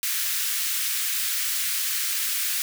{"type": "high-pass noise", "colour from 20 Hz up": "white", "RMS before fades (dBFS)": -26, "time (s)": [0.03, 2.62], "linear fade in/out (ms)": 0, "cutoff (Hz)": 1500, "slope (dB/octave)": 24, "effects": []}